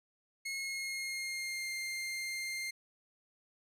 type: tone with pitch glide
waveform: sawtooth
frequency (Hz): 2167 to 2107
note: C#7 to C7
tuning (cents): -40 to +12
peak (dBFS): -33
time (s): 0.45-2.71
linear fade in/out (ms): 10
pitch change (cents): -48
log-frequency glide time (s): 0.59-1.74
effects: low-pass 12000 Hz 12 dB/octave